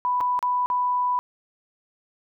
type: tone with dropouts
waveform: sine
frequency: 990 Hz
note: B5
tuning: 4 cents sharp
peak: -20 dBFS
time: 0.05-1.19 s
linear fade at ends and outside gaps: 0 ms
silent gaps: 0.205-0.21 / 0.391-0.427 / 0.66-0.701 s
effects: none